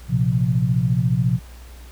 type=chord; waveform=sine; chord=Bb suspended second; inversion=none; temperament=equal; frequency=116.54 / 130.81 / 174.61 Hz; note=Bb2 / C3 / F3; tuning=0 / 0 / 0 cents; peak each=-21 / -19 / -22 dBFS; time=0.08-1.4 s; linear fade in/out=50 ms; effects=added 60 Hz sine -38 dBFS peak until 1.91 s + pink hiss -48 dBFS RMS until 1.91 s